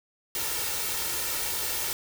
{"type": "noise with comb filter", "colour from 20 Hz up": "white", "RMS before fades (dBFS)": -30, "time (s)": [0.35, 1.93], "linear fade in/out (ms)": 0, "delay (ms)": 2.2, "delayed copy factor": 0.55, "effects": []}